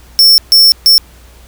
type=tone bursts at uneven times; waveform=45% pulse; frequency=5400 Hz; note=E8; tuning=41 cents sharp; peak=-3 dBFS; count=3; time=0.19-0.38 / 0.52-0.72 / 0.86-0.98 s; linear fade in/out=0 ms; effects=added 60 Hz sine -38 dBFS peak until 1.47 s + pink hiss -43 dBFS RMS until 1.47 s